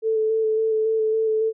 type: tone with vibrato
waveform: sine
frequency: 440 Hz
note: A4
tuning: in tune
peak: -18 dBFS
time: 0.02-1.53 s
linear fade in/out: 50 ms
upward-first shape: square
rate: 3.6 Hz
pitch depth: 14 cents each way
effects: none